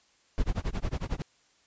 brown noise with tremolo, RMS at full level -27 dBFS, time 0.38-1.22 s, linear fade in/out 0 ms, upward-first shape sine, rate 11 Hz, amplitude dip 100%, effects white hiss -65 dBFS RMS until 1.66 s + resampled to 16000 Hz

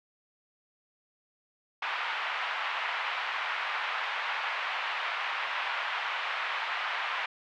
pink band-pass noise, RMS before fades -33 dBFS, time 1.82-7.26 s, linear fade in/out 5 ms, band 860 to 3000 Hz, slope 24 dB/octave, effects none

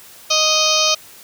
harmonic tone, 622.3 Hz, D#5, in tune, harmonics 1 / 2 / 4 / 5 / 6 / 7 / 8 / 9 / 10, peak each -22 / -22 / -22 / -22 / -22 / -22 / -22 / -22 / -22 dBFS, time 0.3-0.95 s, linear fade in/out 10 ms
click train, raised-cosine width 0.5 ms, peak -27 dBFS, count 6, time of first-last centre 0.34-0.878 s, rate 9.3 Hz
effects white hiss -42 dBFS RMS until 1.23 s

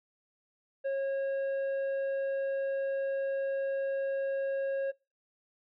sine tone with tanh clipping, 545 Hz, C#5, 29 cents flat, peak -30 dBFS, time 0.84-4.92 s, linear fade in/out 20 ms, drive 6 dB, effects noise-tail reverb RT60 0.3 s tail -26 dB re dry

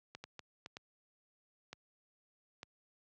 clicks, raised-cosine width 0.2 ms, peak -28 dBFS, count 7, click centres 0.15 / 0.24 / 0.393 / 0.661 / 0.769 / 1.73 / 2.631 s, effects high-pass 80 Hz 12 dB/octave + low-pass 7000 Hz 12 dB/octave

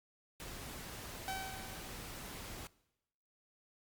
pink noise, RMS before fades -47 dBFS, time 0.4-2.67 s, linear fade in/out 0 ms
sawtooth tone with exponential decay, 766 Hz, G5, 40 cents flat, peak -33 dBFS, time 1.28-2.3 s, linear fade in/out 0 ms, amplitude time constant 220 ms
effects noise-tail reverb RT60 0.9 s tail -21 dB re dry + Opus 48 kbps

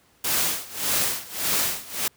white noise with tremolo, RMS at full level -22 dBFS, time 0.24-2.08 s, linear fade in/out 5 ms, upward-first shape sine, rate 1.7 Hz, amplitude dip 90%, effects pink hiss -60 dBFS RMS until 2.16 s + high-pass 60 Hz 12 dB/octave

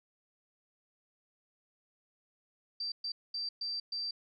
sine tone bursts at uneven times, 4683 Hz, D8, 6 cents flat, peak -34 dBFS, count 5, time 2.8-2.92 / 3.04-3.12 / 3.34-3.49 / 3.61-3.8 / 3.92-4.11 s, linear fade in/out 5 ms, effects none

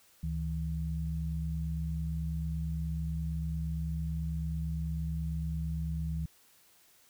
sine tone pair together, 71.5 / 160.51 Hz, D2 / E3, -46 / -46 cents, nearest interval octave + major second, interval 1400 cents, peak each -34 / -34 dBFS, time 0.23-6.26 s, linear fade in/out 5 ms, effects white hiss -63 dBFS RMS until 7.09 s

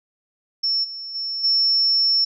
sine tone with level steps, 5400 Hz, E8, 41 cents sharp, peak -18 / -30 / -24 / -15 dBFS, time 0.63-2.25 s, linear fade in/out 10 ms, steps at 0.83 / 1.14 / 1.43 s, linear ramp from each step 20 ms, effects none

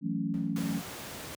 sine chord, F# minor seventh, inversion third, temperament equal, 164.81 / 185 / 220 / 277.2 Hz, E3 / F#3 / A3 / C#4, 0 / 0 / 0 / 0 cents, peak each -34 dBFS, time 0.01-0.82 s, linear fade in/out 50 ms
brown noise with exponential decay, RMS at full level -43 dBFS, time 0.34-0.99 s, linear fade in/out 0 ms, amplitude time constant 140 ms
pink noise, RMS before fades -41 dBFS, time 0.56-1.35 s, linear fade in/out 2 ms
effects high-pass 100 Hz 12 dB/octave

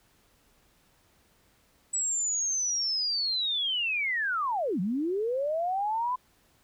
sine linear two-way sweep, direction down then up, 7902 to 168.5 to 1021 Hz, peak -26 dBFS, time 1.93-6.16 s, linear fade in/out 10 ms, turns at 4.8 s, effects pink hiss -65 dBFS RMS until 6.63 s

